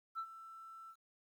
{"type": "tone with ADSR envelope", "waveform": "sine", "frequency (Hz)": 1331, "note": "E6", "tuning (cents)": 16, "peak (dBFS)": -35, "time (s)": [0.15, 0.96], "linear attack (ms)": 37, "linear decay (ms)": 68, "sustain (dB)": -15, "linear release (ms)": 64, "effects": ["tanh soft clip ceiling -36 dBFS", "12-bit"]}